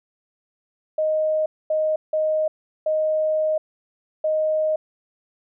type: tone bursts at uneven times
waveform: sine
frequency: 622.3 Hz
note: D#5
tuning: in tune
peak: -18 dBFS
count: 5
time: 0.98-1.46 / 1.7-1.96 / 2.13-2.48 / 2.86-3.58 / 4.24-4.76 s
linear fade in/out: 5 ms
effects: none